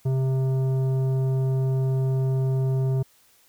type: tone with tanh clipping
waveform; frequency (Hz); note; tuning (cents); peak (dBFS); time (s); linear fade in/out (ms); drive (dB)
triangle; 132.1; C3; +17; -22; 0.05-3.03; 10; 15
effects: white hiss -59 dBFS RMS until 3.48 s